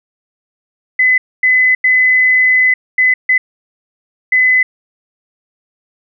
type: tone bursts at uneven times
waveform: sine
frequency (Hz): 2018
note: B6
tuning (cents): +37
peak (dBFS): -7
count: 6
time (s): 0.99-1.18 / 1.43-1.75 / 1.84-2.74 / 2.98-3.14 / 3.29-3.38 / 4.32-4.63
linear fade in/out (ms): 5
effects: none